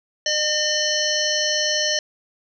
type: harmonic tone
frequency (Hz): 606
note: D#5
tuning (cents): -46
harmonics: 1 / 3 / 5 / 7 / 9 / 10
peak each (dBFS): -26 / -26 / -26 / -26 / -26 / -26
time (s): 0.26-1.99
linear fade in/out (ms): 2
effects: none